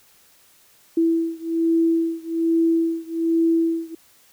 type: beating tone pair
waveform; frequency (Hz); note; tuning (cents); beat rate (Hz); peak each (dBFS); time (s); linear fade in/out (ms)
sine; 329.6 / 330.8; E4 / E4; 0 / +6; 1.2; -20 / -21; 0.97-3.95; 5
effects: white hiss -55 dBFS RMS until 4.32 s